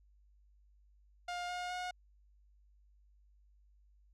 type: tone with pitch steps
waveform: sawtooth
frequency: 708 / 715.8 / 723.7 Hz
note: F5 / F5 / F#5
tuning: +23 / +42 / -39 cents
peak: -34 dBFS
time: 1.28-1.91 s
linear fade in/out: 5 ms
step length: 210 ms
effects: added 50 Hz sine -63 dBFS peak until 4.13 s + low-pass 6000 Hz 12 dB/octave